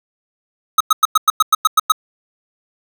square tone bursts, 1271 Hz, D#6, 36 cents sharp, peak -8 dBFS, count 10, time 0.78-1.921 s, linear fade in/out 5 ms, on 25 ms, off 99 ms, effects none

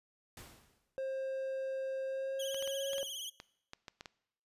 pink noise with exponential decay, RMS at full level -48 dBFS, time 0.37-0.97 s, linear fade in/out 2 ms, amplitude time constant 130 ms
triangle tone with pitch glide, 532 to 548.9 Hz, C5 to C#5, +29 to -17 cents, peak -33 dBFS, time 0.98-3.03 s, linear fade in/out 0 ms, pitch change +54 cents, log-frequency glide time 2.06-2.88 s
sawtooth tone with vibrato, 3136 Hz, G7, in tune, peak -37 dBFS, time 2.39-3.3 s, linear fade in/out 10 ms, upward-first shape triangle, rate 17 Hz, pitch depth 120 cents each way
clicks, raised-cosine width 0.2 ms, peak -28 dBFS, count 10, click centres 2.545 / 2.625 / 2.676 / 2.933 / 2.982 / 3.401 / 3.734 / 3.882 / 4.009 / 4.058 s
effects noise-tail reverb RT60 0.8 s tail -21 dB re dry + resampled to 32000 Hz

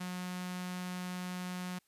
sawtooth tone with notch filter, 181.1 Hz, F#3, 37 cents flat, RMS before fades -40 dBFS, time 0-1.79 s, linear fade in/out 10 ms, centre 430 Hz, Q 0.76, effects white hiss -74 dBFS RMS until 1.87 s + resampled to 32000 Hz

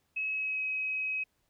sine tone with pitch glide, 2570 to 2542 Hz, E7 to D#7, -45 to +36 cents, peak -30 dBFS, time 0.16-1.24 s, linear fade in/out 10 ms, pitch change -19 cents, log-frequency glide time 0.3-0.63 s, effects pink hiss -75 dBFS RMS until 1.49 s

